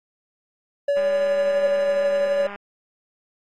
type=tone with tremolo; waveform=triangle; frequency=569 Hz; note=C#5; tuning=45 cents sharp; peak=-15 dBFS; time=0.88-2.47 s; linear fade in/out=5 ms; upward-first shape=sine; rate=12 Hz; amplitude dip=25%
type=click train; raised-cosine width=0.5 ms; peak=-22 dBFS; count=322; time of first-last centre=0.97-2.559 s; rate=202 Hz
effects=AAC 32 kbps